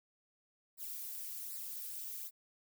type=noise with flanger; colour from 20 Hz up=violet; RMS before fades=-44 dBFS; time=0.77-2.31 s; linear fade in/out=50 ms; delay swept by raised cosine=0.31 to 3.51 ms; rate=1.3 Hz; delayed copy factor=-0.9; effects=none